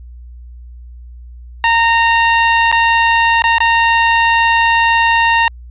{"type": "tone with dropouts", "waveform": "20% pulse", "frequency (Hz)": 922, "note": "A#5", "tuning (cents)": -19, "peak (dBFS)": -4, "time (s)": [1.64, 5.48], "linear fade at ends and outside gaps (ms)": 1, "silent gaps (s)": [[2.716, 2.725], [3.421, 3.44], [3.583, 3.604]], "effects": ["added 60 Hz sine -31 dBFS peak until 5.7 s", "resampled to 8000 Hz"]}